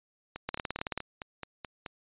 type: two click trains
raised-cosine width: 0.3 ms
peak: -22 / -16 dBFS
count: 8 / 10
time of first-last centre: 0.36-1.862 / 0.49-0.976 s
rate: 4.66 / 18.5 Hz
effects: resampled to 8000 Hz